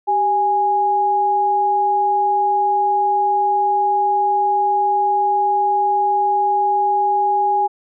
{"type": "tone pair together", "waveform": "sine", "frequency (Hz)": [390.3, 826.4], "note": ["G4", "G#5"], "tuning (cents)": [-8, -9], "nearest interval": "octave + minor second", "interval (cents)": 1299, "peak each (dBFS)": [-24, -14], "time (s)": [0.07, 7.68], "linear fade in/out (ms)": 20, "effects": []}